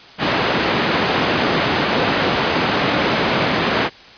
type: band-pass noise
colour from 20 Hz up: pink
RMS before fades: -18 dBFS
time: 0.18-3.9 s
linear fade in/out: 50 ms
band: 180 to 3500 Hz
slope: 12 dB/octave
effects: white hiss -41 dBFS RMS until 4.17 s + resampled to 11025 Hz